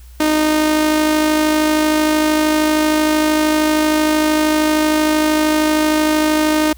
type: tone with amplitude modulation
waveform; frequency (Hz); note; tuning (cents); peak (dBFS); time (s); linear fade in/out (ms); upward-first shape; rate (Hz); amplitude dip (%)
sawtooth; 307.8; D#4; -19; -7; 0.2-6.73; 5; sine; 53; 35
effects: added 60 Hz sine -36 dBFS peak until 6.77 s + white hiss -50 dBFS RMS until 6.77 s